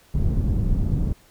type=low-pass noise; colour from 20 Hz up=pink; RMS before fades=-21 dBFS; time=0.14-1.13 s; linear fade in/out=5 ms; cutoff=180 Hz; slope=12 dB/octave; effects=pink hiss -55 dBFS RMS until 1.3 s